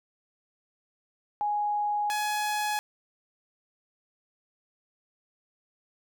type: tone pair in turn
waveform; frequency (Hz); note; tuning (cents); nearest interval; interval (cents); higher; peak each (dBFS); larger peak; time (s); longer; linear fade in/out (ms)
sine / sawtooth; 830.6 / 841.7; G#5 / G#5; 0 / +23; unison; 23; second; -25 / -23; second; 1.41-2.1 / 2.1-2.79; neither; 0
effects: none